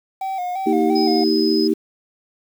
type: tone with vibrato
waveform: triangle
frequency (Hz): 744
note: F#5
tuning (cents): +9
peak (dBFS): -20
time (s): 0.21-1.24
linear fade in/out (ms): 5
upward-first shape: square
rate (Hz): 2.9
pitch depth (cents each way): 58
type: chord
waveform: sine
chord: Eb major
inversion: second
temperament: equal with one note detuned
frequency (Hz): 233.1 / 317.3 / 392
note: Bb3 / Eb4 / G4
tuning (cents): 0 / +34 / 0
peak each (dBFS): -21 / -18 / -19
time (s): 0.66-1.74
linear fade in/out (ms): 10
type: tone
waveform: sine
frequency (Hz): 5050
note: D#8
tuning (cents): +25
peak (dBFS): -23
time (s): 0.95-1.68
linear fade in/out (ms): 10
effects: 7-bit